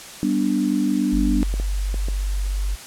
sine chord, G major, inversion none, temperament equal, 196 / 246.9 / 293.7 Hz, G3 / B3 / D4, 0 / 0 / 0 cents, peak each -23 / -22 / -21 dBFS, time 0.23-1.43 s, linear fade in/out 0 ms
sine tone, 48.39 Hz, G1, 22 cents flat, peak -20 dBFS, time 1.12-2.76 s, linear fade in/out 20 ms
clicks, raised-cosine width 2 ms, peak -18 dBFS, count 4, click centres 1.54 / 1.599 / 1.943 / 2.085 s
effects white hiss -38 dBFS RMS until 2.86 s + low-pass 10000 Hz 12 dB/octave

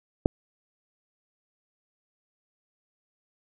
clicks, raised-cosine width 2 ms, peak -25 / -6 dBFS, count 2, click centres 0.256 / 0.259 s, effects none

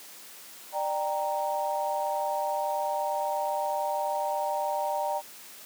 sine chord, G minor, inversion second, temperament equal with one note detuned, 595.5 / 784 / 932.3 Hz, D5 / G5 / Bb5, +24 / 0 / 0 cents, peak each -31 dBFS, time 0.72-5.22 s, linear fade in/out 50 ms, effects white hiss -47 dBFS RMS until 5.65 s + high-pass 200 Hz 12 dB/octave

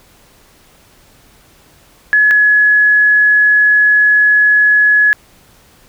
sine tone pair in turn, 1699 / 1693 Hz, G#6 / G#6, +39 / +33 cents, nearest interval unison, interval 6 cents, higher first, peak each -6 dBFS, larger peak neither, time 2.13-2.31 / 2.31-5.13 s, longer second, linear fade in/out 0 ms, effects pink hiss -47 dBFS RMS until 5.88 s

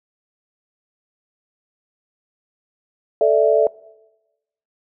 sine chord, A suspended fourth, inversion none, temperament equal, 440 / 587.3 / 659.3 Hz, A4 / D5 / E5, 0 / 0 / 0 cents, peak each -16 dBFS, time 3.21-3.67 s, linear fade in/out 2 ms, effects noise-tail reverb RT60 1.0 s tail -22 dB re dry

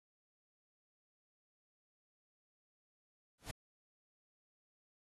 pink noise with exponential growth, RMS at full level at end -40 dBFS, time 3.38-3.51 s, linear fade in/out 5 ms, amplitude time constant 27 ms, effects AAC 32 kbps

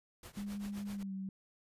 pink noise with tremolo, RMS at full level -49 dBFS, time 0.23-1.03 s, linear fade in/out 2 ms, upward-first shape triangle, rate 7.7 Hz, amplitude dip 95%
sine tone with pitch glide, 202.8 to 192.08 Hz, G#3 to G3, -41 to -35 cents, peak -38 dBFS, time 0.37-1.29 s, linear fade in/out 2 ms, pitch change -94 cents, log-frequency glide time 0.93-1.13 s
effects resampled to 32000 Hz

